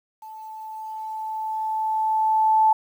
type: tone with level ramp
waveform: sine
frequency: 874 Hz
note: A5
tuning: 12 cents flat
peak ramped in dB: -37 to -13 dBFS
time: 0.22-2.73 s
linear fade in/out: 5 ms
effects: 9-bit